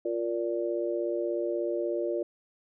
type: chord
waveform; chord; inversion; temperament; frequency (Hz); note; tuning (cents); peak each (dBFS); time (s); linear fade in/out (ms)
sine; Bb major; second; just; 349.6 / 466.2 / 582.7; F4 / Bb4 / D5; +2 / 0 / -14; -30 / -34 / -32; 0.05-2.23; 5
effects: none